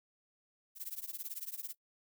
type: noise with tremolo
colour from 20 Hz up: violet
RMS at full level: -39 dBFS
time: 0.75-1.75 s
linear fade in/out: 50 ms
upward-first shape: triangle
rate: 18 Hz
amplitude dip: 100%
effects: noise-tail reverb RT60 0.1 s tail -23 dB re dry